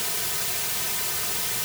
white noise with comb filter, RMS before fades -27 dBFS, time 0-1.64 s, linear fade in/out 0 ms, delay 3.6 ms, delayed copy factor -0.9, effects none

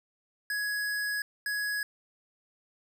square tone bursts at uneven times, 1673 Hz, G#6, 12 cents sharp, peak -30 dBFS, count 2, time 0.5-1.22 / 1.46-1.83 s, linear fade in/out 2 ms, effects none

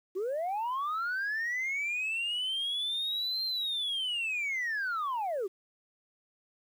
sine linear two-way sweep, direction up then down, 351.9 to 4186 to 351.9 Hz, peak -28 dBFS, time 0.15-5.48 s, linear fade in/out 20 ms, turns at 3.44 s, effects tanh soft clip ceiling -28 dBFS + 10-bit

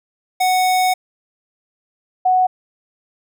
square / sine tone pair in turn, 740 / 740 Hz, F#5 / F#5, 0 / 0 cents, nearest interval unison, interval 0 cents, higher neither, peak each -14 / -11 dBFS, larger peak second, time 0.4-0.94 / 2.25-2.47 s, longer first, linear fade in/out 10 ms, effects none

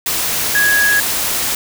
sine tone in noise, 1662 Hz, G#6, 1 cent sharp, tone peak -11 dBFS, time 0.55-1 s, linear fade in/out 2 ms, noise white, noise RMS -18 dBFS, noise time 0.06-1.55 s, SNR +4 dB, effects none

